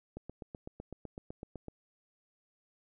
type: click train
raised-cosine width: 2 ms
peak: -29 dBFS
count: 13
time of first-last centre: 0.17-1.683 s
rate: 7.93 Hz
effects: none